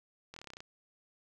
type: slowing click train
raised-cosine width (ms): 0.2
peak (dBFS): -29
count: 10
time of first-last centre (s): 0.34-0.605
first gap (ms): 24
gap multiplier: 1.05
effects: none